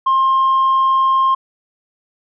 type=tone; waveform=sine; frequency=1062 Hz; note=C6; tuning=25 cents sharp; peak=-9 dBFS; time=0.06-1.35 s; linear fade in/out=10 ms; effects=tanh soft clip ceiling -9 dBFS